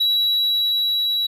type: tone with level ramp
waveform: triangle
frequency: 3903 Hz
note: B7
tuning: 21 cents flat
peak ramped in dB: -14 to -17 dBFS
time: 0-1.27 s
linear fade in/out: 10 ms
effects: resampled to 32000 Hz